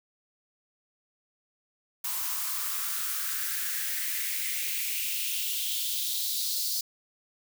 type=noise with high-pass filter sweep; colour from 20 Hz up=blue; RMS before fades=-31 dBFS; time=2.04-6.81 s; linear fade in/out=5 ms; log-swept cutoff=940 to 4600 Hz; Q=3.9; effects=none

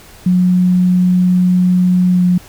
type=tone with pitch glide; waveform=sine; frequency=181.1 to 179.12 Hz; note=F#3 to F3; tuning=-37 to +44 cents; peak=-8 dBFS; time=0.26-2.38 s; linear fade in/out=5 ms; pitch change=-19 cents; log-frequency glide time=2.09-2.24 s; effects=pink hiss -40 dBFS RMS until 2.48 s

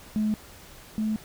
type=tone pair in turn; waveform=sine; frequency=214.2 / 216.6 Hz; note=A3 / A3; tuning=-46 / -27 cents; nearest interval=unison; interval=19 cents; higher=second; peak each=-21 / -23 dBFS; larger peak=first; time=0.16-0.34 / 0.98-1.16 s; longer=neither; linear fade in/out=0 ms; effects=tanh soft clip ceiling -18 dBFS + pink hiss -48 dBFS RMS until 1.24 s

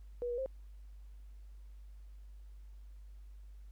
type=tone with pitch steps; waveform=sine; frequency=484.7 / 481 / 528 Hz; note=B4 / B4 / C5; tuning=-32 / -46 / +16 cents; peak=-34 dBFS; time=0.22-0.46 s; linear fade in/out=0 ms; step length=80 ms; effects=added 50 Hz sine -49 dBFS peak until 3.71 s + pink hiss -75 dBFS RMS until 3.71 s

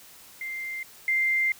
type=tone pair in turn; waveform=sine; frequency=2093 / 2093 Hz; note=C7 / C7; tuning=0 / 0 cents; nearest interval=unison; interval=0 cents; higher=neither; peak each=-31 / -21 dBFS; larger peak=second; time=0.41-0.83 / 1.08-1.52 s; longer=second; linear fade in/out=2 ms; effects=white hiss -50 dBFS RMS until 1.59 s

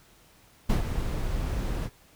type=noise with ADSR envelope; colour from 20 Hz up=brown; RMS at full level=-21 dBFS; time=0.69-1.9 s; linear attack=11 ms; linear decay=110 ms; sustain=-8 dB; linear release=51 ms; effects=pink hiss -58 dBFS RMS until 2.15 s

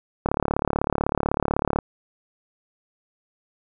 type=click train; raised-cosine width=1 ms; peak=-7 dBFS; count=56; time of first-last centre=0.26-1.788 s; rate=36 Hz; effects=none

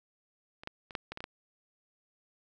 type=clicks; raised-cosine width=0.3 ms; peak=-30 / -21 / -29 / -16 / -23 / -24 / -24 / -22 dBFS; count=8; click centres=0.635 / 0.674 / 0.908 / 0.952 / 1.12 / 1.174 / 1.205 / 1.241 s; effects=none

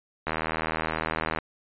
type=click train; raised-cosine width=0.5 ms; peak=-12 dBFS; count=90; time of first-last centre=0.27-1.387 s; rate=79.7 Hz; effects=resampled to 8000 Hz

